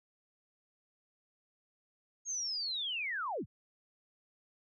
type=linear sweep; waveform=sine; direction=down; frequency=6600 to 41.03 Hz; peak=-34 dBFS; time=2.25-3.46 s; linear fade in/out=50 ms; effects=none